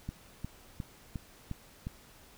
click train, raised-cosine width 5 ms, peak -24 dBFS, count 6, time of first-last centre 0.09-1.869 s, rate 2.81 Hz, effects pink hiss -57 dBFS RMS until 2.37 s

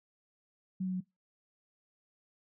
sine tone with pitch steps, 186.9 / 185.39 / 183.9 Hz, F#3 / F#3 / F#3, +18 / +4 / -10 cents, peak -31 dBFS, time 0.8-1.007 s, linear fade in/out 10 ms, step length 69 ms, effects noise-tail reverb RT60 0.2 s tail -22 dB re dry

